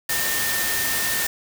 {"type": "tone in noise", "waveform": "sine", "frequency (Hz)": 1815, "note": "A#6", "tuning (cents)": -47, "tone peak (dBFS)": -27, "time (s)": [0.09, 1.27], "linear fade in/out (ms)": 5, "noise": "white", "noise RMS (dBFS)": -24, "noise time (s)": [0.09, 1.27], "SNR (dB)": -6, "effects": []}